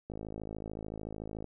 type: click train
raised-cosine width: 2 ms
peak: -27 dBFS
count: 73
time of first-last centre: 0.1-1.443 s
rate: 53.6 Hz
effects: none